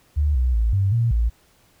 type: tone with pitch steps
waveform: sine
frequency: 73.7 / 62.6 / 55.8 / 97.9 / 116.4 / 57 Hz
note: D2 / B1 / A1 / G2 / A#2 / A#1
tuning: +7 / +24 / +25 / -2 / -2 / -38 cents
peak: -16 dBFS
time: 0.16-1.3 s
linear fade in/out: 20 ms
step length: 190 ms
effects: pink hiss -58 dBFS RMS until 1.8 s